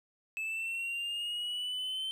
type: linear sweep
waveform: triangle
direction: up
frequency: 2608 to 3100 Hz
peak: -32 dBFS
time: 0.37-2.11 s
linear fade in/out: 0 ms
effects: none